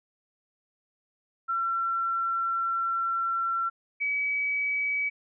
sine tone pair in turn, 1355 / 2279 Hz, E6 / C#7, +47 / +47 cents, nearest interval major sixth, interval 900 cents, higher second, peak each -25 / -25 dBFS, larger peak neither, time 1.48-3.7 / 4-5.1 s, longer first, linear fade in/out 20 ms, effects none

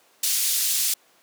white band-pass noise, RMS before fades -23 dBFS, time 0.23-0.94 s, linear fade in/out 5 ms, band 3700 to 14000 Hz, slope 12 dB/octave, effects pink hiss -58 dBFS RMS until 1.22 s + high-pass 400 Hz 12 dB/octave

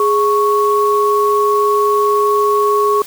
sine tone pair together, 415.6 / 1108.7 Hz, G#4 / C#6, +1 / 0 cents, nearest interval octave + perfect fourth, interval 1699 cents, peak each -13 dBFS, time 0-3.02 s, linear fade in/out 2 ms, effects white hiss -34 dBFS RMS until 3.06 s

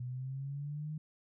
sine linear sweep, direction up, 122.7 to 155.6 Hz, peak -37 dBFS, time 0-0.98 s, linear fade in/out 5 ms, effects none

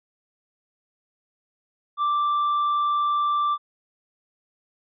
triangle tone, 1174.7 Hz, D6, in tune, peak -18 dBFS, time 1.97-3.58 s, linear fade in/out 50 ms, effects resampled to 11025 Hz

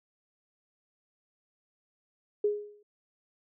sine tone with exponential decay, 415.3 Hz, G#4, in tune, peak -21 dBFS, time 2.44-2.83 s, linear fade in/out 5 ms, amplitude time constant 84 ms, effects none

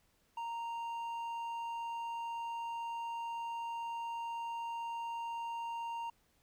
sine tone with hard clipping, 929 Hz, A#5, 6 cents flat, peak -39 dBFS, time 0.37-6.1 s, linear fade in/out 5 ms, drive 5 dB, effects pink hiss -73 dBFS RMS until 6.42 s

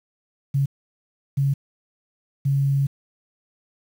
sine tone bursts at uneven times, 138.59 Hz, C#3, in tune, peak -17 dBFS, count 3, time 0.54-0.66 / 1.37-1.54 / 2.45-2.87 s, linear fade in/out 10 ms, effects 8-bit

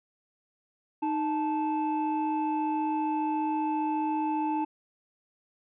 triangle tone pair together, 309.4 / 873.4 Hz, D#4 / A5, -10 / -13 cents, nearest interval octave + tritone, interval 1797 cents, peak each -27 dBFS, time 1.02-4.65 s, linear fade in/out 10 ms, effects resampled to 8000 Hz

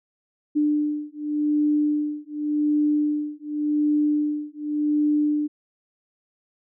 sine beating tone pair, 297.6 / 298.48 Hz, D4 / D4, +23 / +28 cents, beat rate 0.88 Hz, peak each -23 dBFS, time 0.55-5.48 s, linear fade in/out 20 ms, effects none

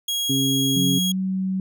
sawtooth tone, 3300 Hz, G#7, 12 cents flat, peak -19 dBFS, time 0.08-1.12 s, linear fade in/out 5 ms
harmonic tone, 135.4 Hz, C#3, 40 cents flat, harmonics 1 / 2 / 3, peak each -25 / -21 / -34 dBFS, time 0.29-0.99 s, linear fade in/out 10 ms
sine tone with pitch glide, 178.4 to 189.01 Hz, F3 to F#3, +37 to +37 cents, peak -21 dBFS, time 0.76-1.6 s, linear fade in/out 2 ms, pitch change +100 cents, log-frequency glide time 0.92-1.19 s
effects none

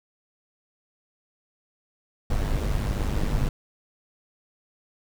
brown noise with amplitude modulation, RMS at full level -22 dBFS, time 2.3-3.49 s, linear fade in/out 5 ms, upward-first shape sine, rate 102 Hz, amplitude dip 60%, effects none

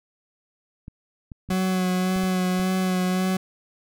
clicks, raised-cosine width 5 ms, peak -25 dBFS, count 7, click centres 0.881 / 1.318 / 1.49 / 1.521 / 2.162 / 2.237 / 2.596 s
40% pulse tone with vibrato, 185 Hz, F#3, in tune, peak -20 dBFS, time 1.5-3.37 s, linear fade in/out 5 ms, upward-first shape sine, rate 1.8 Hz, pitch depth 20 cents each way
effects none

